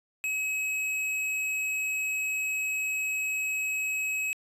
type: tone with hard clipping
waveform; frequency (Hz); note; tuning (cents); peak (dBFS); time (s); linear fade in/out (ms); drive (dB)
sine; 2558; D#7; +47; -29; 0.24-4.33; 0; 12
effects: resampled to 32000 Hz